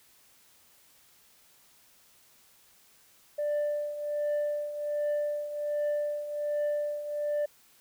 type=tone with tremolo; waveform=sine; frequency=590 Hz; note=D5; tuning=8 cents sharp; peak=-23 dBFS; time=3.38-7.46 s; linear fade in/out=10 ms; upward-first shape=triangle; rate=1.3 Hz; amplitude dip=75%; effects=tanh soft clip ceiling -25 dBFS + white hiss -61 dBFS RMS until 7.8 s